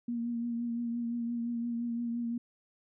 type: tone with vibrato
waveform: sine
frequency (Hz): 235.6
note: A#3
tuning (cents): +19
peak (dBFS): -31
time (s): 0.08-2.38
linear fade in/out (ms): 5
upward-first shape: triangle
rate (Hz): 5.8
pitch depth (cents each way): 32
effects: none